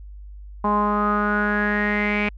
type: tone with low-pass filter sweep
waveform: sawtooth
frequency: 207.7 Hz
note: G#3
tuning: in tune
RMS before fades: -21 dBFS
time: 0.64-2.29 s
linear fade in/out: 5 ms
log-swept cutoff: 980 to 2400 Hz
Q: 8.4
effects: added 50 Hz sine -36 dBFS peak until 2.37 s